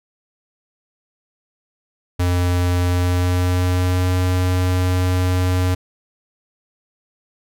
square tone with pitch glide, 89 to 91.13 Hz, F2 to F#2, +33 to -26 cents, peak -16 dBFS, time 2.19-5.75 s, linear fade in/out 10 ms, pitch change +41 cents, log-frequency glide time 2.86-4.12 s, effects none

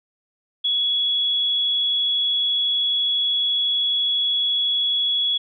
sine tone, 3367 Hz, G#7, 23 cents sharp, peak -18 dBFS, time 0.64-5.38 s, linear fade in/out 10 ms, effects none

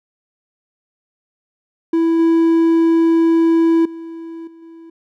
triangle tone with level steps, 329.9 Hz, E4, 1 cent sharp, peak -10 / -8 / -26 / -37 / -34 dBFS, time 1.93-4.9 s, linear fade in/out 5 ms, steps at 2.19 / 3.85 / 4.47 / 4.62 s, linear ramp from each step 5 ms, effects none

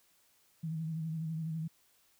sine tone with vibrato, 160.4 Hz, E3, 47 cents flat, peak -34 dBFS, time 0.63-1.68 s, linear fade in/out 10 ms, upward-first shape sine, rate 12 Hz, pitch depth 46 cents each way, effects white hiss -69 dBFS RMS until 2.19 s

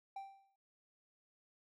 triangle tone with exponential decay, 783 Hz, G5, 2 cents flat, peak -39 dBFS, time 0.16-0.56 s, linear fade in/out 5 ms, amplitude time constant 85 ms, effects none

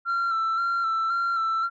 sine tone with vibrato, 1353 Hz, E6, 45 cents sharp, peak -20 dBFS, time 0.05-1.7 s, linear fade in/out 50 ms, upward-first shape square, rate 1.9 Hz, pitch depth 28 cents each way, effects tanh soft clip ceiling -21 dBFS

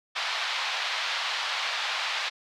white band-pass noise, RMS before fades -30 dBFS, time 0.15-2.3 s, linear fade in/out 20 ms, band 720 to 4100 Hz, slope 24 dB/octave, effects none

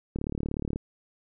click train, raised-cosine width 3 ms, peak -18 dBFS, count 23, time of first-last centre 0.16-0.759 s, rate 36.7 Hz, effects none

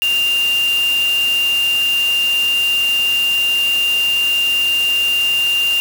sine tone in noise, 2794 Hz, F7, in tune, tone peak -13 dBFS, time 0.02-5.8 s, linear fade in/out 0 ms, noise white, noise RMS -28 dBFS, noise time 0.02-5.8 s, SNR +12 dB, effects none

